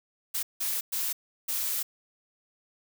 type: noise bursts at uneven times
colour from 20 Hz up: blue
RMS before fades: -30 dBFS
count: 4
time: 0.34-0.43 / 0.6-0.81 / 0.92-1.13 / 1.48-1.83 s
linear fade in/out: 10 ms
effects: none